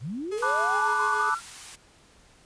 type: linear sweep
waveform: sine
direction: up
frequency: 98.3 to 1396.9 Hz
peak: -30 dBFS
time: 0-1.41 s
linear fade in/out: 50 ms
type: tone with tremolo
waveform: 45% pulse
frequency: 422.6 Hz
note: G#4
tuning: 30 cents sharp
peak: -33 dBFS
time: 0.31-1.3 s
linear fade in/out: 10 ms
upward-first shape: sine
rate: 7.2 Hz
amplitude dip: 55%
type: high-pass noise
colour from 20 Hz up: white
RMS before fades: -42 dBFS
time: 0.37-1.76 s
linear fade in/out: 10 ms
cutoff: 720 Hz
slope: 96 dB/octave
type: chord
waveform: sine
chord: B minor seventh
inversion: third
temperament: equal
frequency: 880 / 987.8 / 1174.7 / 1480 Hz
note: A5 / B5 / D6 / F#6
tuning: 0 / 0 / 0 / 0 cents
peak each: -30 / -32 / -26 / -27 dBFS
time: 0.42-1.35 s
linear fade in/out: 10 ms
effects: pink hiss -57 dBFS RMS until 2.45 s + resampled to 22050 Hz